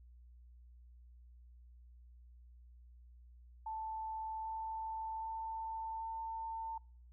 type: tone with pitch steps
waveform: sine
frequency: 881 / 886.6 / 892.3 / 898 Hz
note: A5 / A5 / A5 / A5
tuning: +2 / +13 / +24 / +35 cents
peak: -39 dBFS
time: 3.66-6.78 s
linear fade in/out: 5 ms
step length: 780 ms
effects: noise-tail reverb RT60 0.5 s tail -26 dB re dry + added 60 Hz sine -56 dBFS peak until 7.12 s